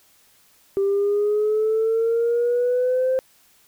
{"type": "exponential sweep", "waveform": "sine", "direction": "up", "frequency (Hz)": [392, 523.3], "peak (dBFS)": -16, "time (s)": [0.77, 3.19], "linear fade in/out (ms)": 0, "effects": ["tanh soft clip ceiling -14 dBFS", "white hiss -57 dBFS RMS until 3.67 s"]}